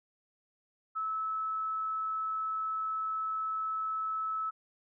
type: tone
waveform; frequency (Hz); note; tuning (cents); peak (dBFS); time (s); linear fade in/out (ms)
sine; 1302; E6; -22; -31; 0.95-4.51; 20
effects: none